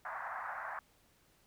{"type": "band-pass noise", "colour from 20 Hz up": "pink", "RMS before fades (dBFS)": -42, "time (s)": [0.05, 0.79], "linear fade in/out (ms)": 2, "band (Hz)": [700, 1800], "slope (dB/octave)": 48, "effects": ["pink hiss -69 dBFS RMS until 1.46 s"]}